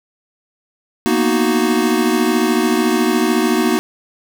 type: chord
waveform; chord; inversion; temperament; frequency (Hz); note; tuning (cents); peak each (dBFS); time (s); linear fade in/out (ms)
square; B major seventh; third; equal; 233.1 / 246.9 / 311.1 / 370; A#3 / B3 / D#4 / F#4; 0 / 0 / 0 / 0; -19 / -22 / -19 / -19; 1.06-3.79; 0
effects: none